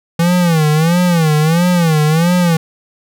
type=tone with vibrato; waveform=square; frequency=164.81 Hz; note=E3; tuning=in tune; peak=-10 dBFS; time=0.19-2.57 s; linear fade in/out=5 ms; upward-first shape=sine; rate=1.5 Hz; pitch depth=150 cents each way; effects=none